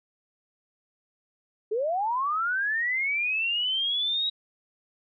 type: linear sweep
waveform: sine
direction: up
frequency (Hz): 405.5 to 3841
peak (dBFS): -24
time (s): 1.71-4.3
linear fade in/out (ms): 10
effects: none